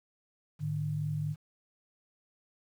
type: tone pair together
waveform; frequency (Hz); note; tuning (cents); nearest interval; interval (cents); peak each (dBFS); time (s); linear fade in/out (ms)
sine; 106.56 / 150.7; G#2 / D3; +45 / +45; tritone; 600; -37 / -31; 0.59-1.36; 50
effects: 10-bit